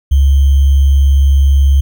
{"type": "tone with sample-and-hold", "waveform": "sine", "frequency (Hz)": 69.1, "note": "C#2", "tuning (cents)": -5, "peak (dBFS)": -5, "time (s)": [0.11, 1.81], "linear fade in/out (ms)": 10, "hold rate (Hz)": 3150, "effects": []}